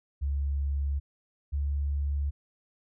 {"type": "tone pair in turn", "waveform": "sine", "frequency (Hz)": [70.2, 71.22], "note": ["C#2", "C#2"], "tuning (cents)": [22, 47], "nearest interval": "unison", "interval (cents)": 25, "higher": "second", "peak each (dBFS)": -26, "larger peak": "neither", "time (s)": [[0.21, 1], [1.52, 2.31]], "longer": "neither", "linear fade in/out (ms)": 20, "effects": []}